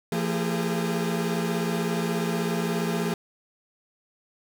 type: tone cluster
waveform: 40% pulse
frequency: 170.6 / 225.8 / 401.9 / 418.5 Hz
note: F3 / A3 / G4 / G#4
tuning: -40 / +45 / +43 / +13 cents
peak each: -27 / -29 / -32 / -32 dBFS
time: 0.12-3.14 s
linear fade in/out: 2 ms
effects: none